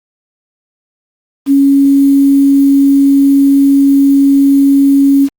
sine tone with quantisation, 277.2 Hz, C#4, in tune, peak -4 dBFS, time 1.46-5.29 s, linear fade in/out 50 ms, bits 5, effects Opus 24 kbps

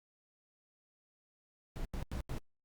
brown noise bursts, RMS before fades -38 dBFS, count 4, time 1.76-2.383 s, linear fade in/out 0 ms, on 89 ms, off 89 ms, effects Opus 48 kbps

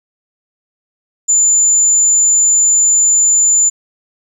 sine tone, 7070 Hz, A8, 7 cents sharp, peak -6 dBFS, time 1.28-3.7 s, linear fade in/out 20 ms, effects tanh soft clip ceiling -4 dBFS + 8-bit

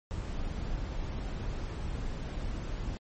brown noise, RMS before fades -35 dBFS, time 0.11-2.97 s, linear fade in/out 0 ms, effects MP3 32 kbps

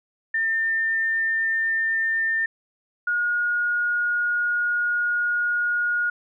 sine tone pair in turn, 1802 / 1438.1 Hz, A6 / F#6, +41 / -50 cents, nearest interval major third, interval 391 cents, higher first, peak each -20 dBFS, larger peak neither, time 0.34-2.46 / 3.07-6.1 s, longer second, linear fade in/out 5 ms, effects none

